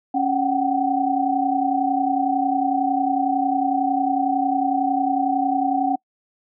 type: tone cluster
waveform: sine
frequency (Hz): 276.2 / 739 / 770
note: C#4 / F#5 / G5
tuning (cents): -6 / -2 / -31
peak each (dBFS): -22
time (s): 0.14-5.96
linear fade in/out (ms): 10
effects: noise-tail reverb RT60 0.1 s tail -25 dB re dry